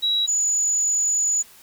sine tone pair in turn, 3881 / 6915 Hz, B7 / A8, -31 / -31 cents, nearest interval minor seventh, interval 1000 cents, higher second, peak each -18 dBFS, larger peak neither, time 0.02-0.27 / 0.27-1.43 s, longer second, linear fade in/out 20 ms, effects white hiss -49 dBFS RMS until 1.62 s

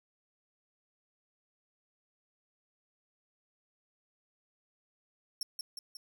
sawtooth tone with echo, 5440 Hz, F8, 46 cents flat, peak -30 dBFS, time 5.41-5.43 s, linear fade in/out 2 ms, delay 180 ms, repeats 3, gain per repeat -4 dB, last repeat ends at 5.97 s, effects none

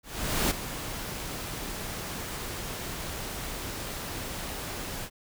pink noise with ADSR envelope, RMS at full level -25 dBFS, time 0.03-5.1 s, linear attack 480 ms, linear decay 7 ms, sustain -11 dB, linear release 65 ms, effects none

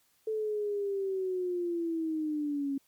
sine linear sweep, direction down, 440 to 272.7 Hz, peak -29 dBFS, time 0.27-2.78 s, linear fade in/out 5 ms, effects white hiss -69 dBFS RMS until 2.87 s + MP3 96 kbps

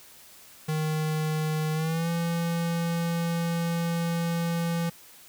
square tone with pitch glide, 155.56 to 168.66 Hz, D#3 to E3, 0 to +40 cents, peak -26 dBFS, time 0.68-4.9 s, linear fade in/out 10 ms, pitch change +140 cents, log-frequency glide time 1.73-2.09 s, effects white hiss -51 dBFS RMS until 5.28 s

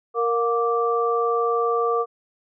sine tone cluster, 465.9 / 713 / 1170 Hz, A#4 / F5 / D6, -1 / +36 / -7 cents, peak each -21 / -28 / -23 dBFS, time 0.14-2.06 s, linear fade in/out 50 ms, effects none

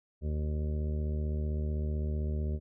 harmonic tone, 75.7 Hz, D#2, 47 cents flat, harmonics 1 / 2 / 3 / 4 / 5 / 6 / 7 / 8, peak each -30 / -39 / -41 / -54 / -44 / -51 / -53 / -51 dBFS, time 0.21-2.6 s, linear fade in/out 50 ms, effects none

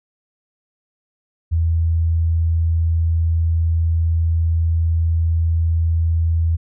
sine tone, 82.41 Hz, E2, in tune, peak -14 dBFS, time 1.51-6.57 s, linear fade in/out 20 ms, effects none

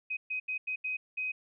sine tone bursts at uneven times, 2517 Hz, D#7, 19 cents sharp, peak -31 dBFS, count 6, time 0.1-0.17 / 0.3-0.4 / 0.48-0.58 / 0.67-0.76 / 0.84-0.97 / 1.17-1.32 s, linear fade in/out 10 ms, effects none

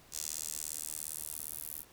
10% pulse tone with high-pass filter sweep, 77.3 Hz, D#2, 11 cents flat, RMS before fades -41 dBFS, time 0.11-1.85 s, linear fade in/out 50 ms, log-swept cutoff 6500 to 12000 Hz, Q 1.9, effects pink hiss -60 dBFS RMS until 1.92 s

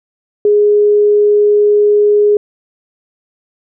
sine tone, 415.3 Hz, G#4, in tune, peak -6 dBFS, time 0.45-2.37 s, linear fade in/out 2 ms, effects none

